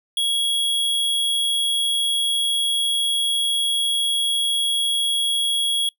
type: tone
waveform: square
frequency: 3322 Hz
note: G#7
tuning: in tune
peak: -19 dBFS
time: 0.17-5.89 s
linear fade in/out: 2 ms
effects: noise-tail reverb RT60 0.1 s tail -22 dB re dry